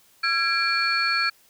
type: tone cluster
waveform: sine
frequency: 1355 / 1646 / 2366 / 4401 Hz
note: E6 / G#6 / D7 / C#8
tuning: +47 / -16 / +12 / -13 cents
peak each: -25 dBFS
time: 0.23-1.3 s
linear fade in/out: 10 ms
effects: tanh soft clip ceiling -12 dBFS + white hiss -58 dBFS RMS until 1.49 s